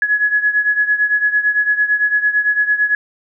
sine beating tone pair, 1685 / 1693.9 Hz, G#6 / G#6, +25 / +34 cents, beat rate 8.9 Hz, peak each -14 / -18 dBFS, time 0.02-2.95 s, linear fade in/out 2 ms, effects none

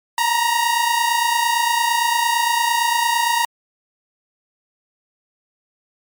sawtooth tone pair together, 925 / 953.8 Hz, A#5 / A#5, -14 / +39 cents, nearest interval minor second, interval 53 cents, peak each -15 dBFS, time 0.18-3.45 s, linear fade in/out 2 ms, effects MP3 96 kbps

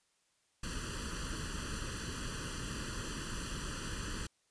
pink noise with comb filter, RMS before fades -40 dBFS, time 0.63-4.27 s, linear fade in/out 5 ms, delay 0.67 ms, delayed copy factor +0.95, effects white hiss -75 dBFS RMS until 4.5 s + resampled to 22050 Hz

